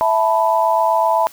sine chord, E suspended fourth, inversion none, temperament equal, 659.3 / 880 / 987.8 Hz, E5 / A5 / B5, 0 / 0 / 0 cents, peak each -17 dBFS, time 0.01-1.27 s, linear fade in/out 0 ms, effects white hiss -43 dBFS RMS until 1.32 s

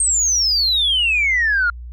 sine exponential sweep, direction down, 8570 to 1383 Hz, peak -13 dBFS, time 0-1.7 s, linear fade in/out 2 ms, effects tanh soft clip ceiling -10 dBFS + added 60 Hz sine -30 dBFS peak until 1.92 s

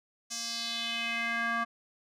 square tone with band-pass filter sweep, 232.2 Hz, A#3, 7 cents flat, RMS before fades -33 dBFS, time 0.3-1.65 s, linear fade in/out 20 ms, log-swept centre 6300 to 1300 Hz, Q 3, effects none

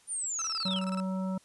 sine linear sweep, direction down, 9397 to 2611 Hz, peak -31 dBFS, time 0.07-0.82 s, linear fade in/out 50 ms
40% pulse tone bursts, 1318.5 Hz, E6, in tune, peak -35 dBFS, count 12, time 0.39-1.001 s, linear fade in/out 0 ms, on 28 ms, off 25 ms
harmonic tone, 188.5 Hz, F#3, 32 cents sharp, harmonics 1 / 3 / 5 / 7, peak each -30 / -40 / -44 / -47 dBFS, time 0.65-1.38 s, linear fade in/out 5 ms
effects white hiss -62 dBFS RMS until 1.44 s + resampled to 24000 Hz

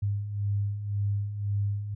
sine beating tone pair, 100.1 / 102 Hz, G2 / G#2, +37 / -31 cents, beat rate 1.9 Hz, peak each -34 / -27 dBFS, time 0.02-1.95 s, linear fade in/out 10 ms, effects none

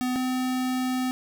square tone pair in turn, 251.9 / 255.4 Hz, B3 / C4, +34 / -42 cents, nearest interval unison, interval 24 cents, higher second, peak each -25 dBFS, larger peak neither, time 0.01-0.16 / 0.16-1.11 s, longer second, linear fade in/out 0 ms, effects none

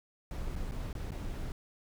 brown noise with dropouts, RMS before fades -37 dBFS, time 0.31-1.52 s, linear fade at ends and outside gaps 1 ms, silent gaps 0.555-0.561 / 0.712-0.719 / 0.929-0.951 / 1.107-1.118 s, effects none

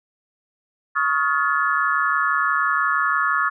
sine tone cluster, 1112 / 1263 / 1409 / 1718 Hz, C#6 / D#6 / F6 / A6, +5 / +26 / +15 / -42 cents, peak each -23 dBFS, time 0.95-3.5 s, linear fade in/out 20 ms, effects none

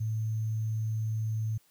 sine tone with sample-and-hold, 110 Hz, A2, in tune, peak -28 dBFS, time 0-1.58 s, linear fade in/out 10 ms, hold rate 6300 Hz, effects white hiss -66 dBFS RMS until 1.7 s

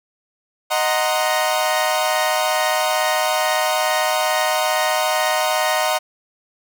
sawtooth chord, C half-diminished seventh, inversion first, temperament equal, 622.3 / 740 / 932.3 / 1046.5 Hz, Eb5 / Gb5 / Bb5 / C6, 0 / 0 / 0 / 0 cents, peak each -17 / -18 / -20 / -22 dBFS, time 0.7-5.99 s, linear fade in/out 20 ms, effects none

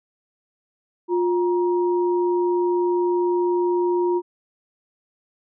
sine tone pair together, 354 / 945.8 Hz, F4 / A#5, +23 / +25 cents, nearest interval octave + perfect fourth, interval 1702 cents, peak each -18 / -27 dBFS, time 1.08-4.22 s, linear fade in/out 50 ms, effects none

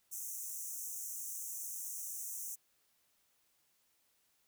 pink high-pass noise, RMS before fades -43 dBFS, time 0.11-2.56 s, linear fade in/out 20 ms, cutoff 5900 Hz, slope 96 dB/octave, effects white hiss -75 dBFS RMS until 4.47 s

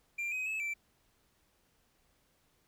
triangle tone with pitch steps, 2378 / 2521 / 2592 / 2336 Hz, D7 / D#7 / E7 / D7, +21 / +22 / -30 / -10 cents, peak -32 dBFS, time 0.18-0.74 s, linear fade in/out 10 ms, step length 140 ms, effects pink hiss -72 dBFS RMS until 2.67 s

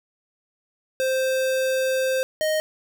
square tone pair in turn, 523 / 622 Hz, C5 / D#5, -1 / -1 cents, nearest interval minor third, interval 300 cents, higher second, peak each -21 dBFS, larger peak neither, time 1-2.23 / 2.41-2.6 s, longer first, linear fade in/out 0 ms, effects none

